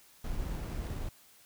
brown noise with sample-and-hold, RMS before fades -36 dBFS, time 0.24-1.09 s, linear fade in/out 5 ms, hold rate 7350 Hz, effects white hiss -60 dBFS RMS until 1.45 s

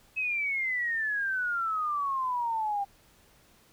sine exponential sweep, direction down, 2586 to 789 Hz, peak -27 dBFS, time 0.16-2.85 s, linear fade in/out 20 ms, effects pink hiss -61 dBFS RMS until 3.72 s

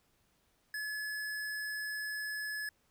square tone, 1708 Hz, G#6, 48 cents sharp, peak -37 dBFS, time 0.74-2.69 s, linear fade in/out 2 ms, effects pink hiss -73 dBFS RMS until 2.9 s

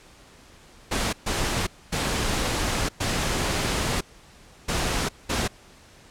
pink noise bursts at uneven times, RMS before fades -25 dBFS, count 6, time 0.91-1.13 / 1.26-1.67 / 1.92-2.89 / 3-4.01 / 4.68-5.09 / 5.29-5.48 s, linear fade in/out 10 ms, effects pink hiss -51 dBFS RMS until 6.1 s + low-pass 9000 Hz 12 dB/octave

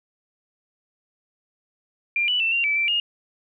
sine tone with pitch steps, 2387 / 2962 / 2676 / 2767 / 2310 / 2342 / 2846 Hz, D7 / F#7 / E7 / F7 / D7 / D7 / F7, +28 / +1 / +25 / -17 / -29 / -5 / +32 cents, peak -19 dBFS, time 2.16-3 s, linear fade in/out 2 ms, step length 120 ms, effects none

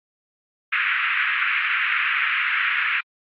white band-pass noise, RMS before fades -22 dBFS, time 0.72-3.01 s, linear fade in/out 10 ms, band 1300 to 2600 Hz, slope 48 dB/octave, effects AAC 48 kbps

